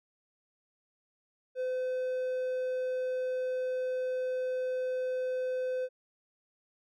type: tone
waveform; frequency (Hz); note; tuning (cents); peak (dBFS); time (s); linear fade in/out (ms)
triangle; 510; C5; -44; -28; 1.55-5.89; 50
effects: none